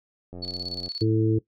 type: click train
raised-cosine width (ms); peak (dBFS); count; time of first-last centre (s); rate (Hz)
2; -26; 50; 0.33-0.88; 89.1
type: tone with tremolo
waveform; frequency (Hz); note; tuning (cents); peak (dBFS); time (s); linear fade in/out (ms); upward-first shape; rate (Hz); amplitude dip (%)
sine; 4421; C#8; -5; -28; 0.42-1.03; 10; square; 17; 80
type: harmonic tone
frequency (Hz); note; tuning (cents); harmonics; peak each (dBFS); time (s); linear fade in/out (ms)
110.1; A2; +2; 1 / 2 / 3 / 4; -22 / -33 / -22 / -27; 1.01-1.39; 10
effects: noise-tail reverb RT60 0.1 s tail -18 dB re dry + MP3 96 kbps